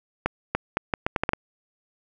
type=accelerating click train; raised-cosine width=0.5 ms; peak=-7 dBFS; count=9; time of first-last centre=0.26-1.334 s; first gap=290 ms; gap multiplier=0.76; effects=none